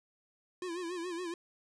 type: tone with vibrato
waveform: square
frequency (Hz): 349.2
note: F4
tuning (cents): 0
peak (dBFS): -37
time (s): 0.62-1.34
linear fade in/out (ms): 2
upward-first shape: sine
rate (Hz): 7.1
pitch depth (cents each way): 95
effects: resampled to 22050 Hz + 12-bit